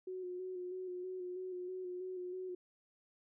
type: tone with vibrato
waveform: sine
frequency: 365.7 Hz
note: F#4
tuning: 20 cents flat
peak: -40 dBFS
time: 0.07-2.55 s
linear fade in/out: 5 ms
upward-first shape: square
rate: 3.1 Hz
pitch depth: 25 cents each way
effects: none